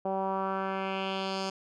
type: tone with low-pass filter sweep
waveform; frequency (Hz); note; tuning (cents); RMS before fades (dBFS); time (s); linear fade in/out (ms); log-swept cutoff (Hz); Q
10% pulse; 192.1; G3; -35; -32; 0.05-1.5; 5; 690 to 5700; 2.3
effects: none